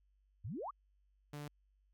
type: exponential sweep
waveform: sine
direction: up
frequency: 82.41 to 1294 Hz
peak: -40 dBFS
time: 0.44-0.71 s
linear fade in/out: 10 ms
type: tone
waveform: sawtooth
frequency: 146.8 Hz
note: D3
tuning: in tune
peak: -40 dBFS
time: 1.33-1.48 s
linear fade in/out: 5 ms
effects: added 49 Hz sine -70 dBFS peak until 1.93 s